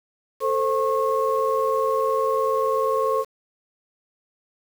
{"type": "tone cluster", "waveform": "sine", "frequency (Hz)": [444.9, 525, 1088], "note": ["A4", "C5", "C#6"], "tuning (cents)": [19, 6, -33], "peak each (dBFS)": -23, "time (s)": [0.4, 3.25], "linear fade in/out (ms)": 50, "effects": ["tanh soft clip ceiling -9 dBFS", "7-bit"]}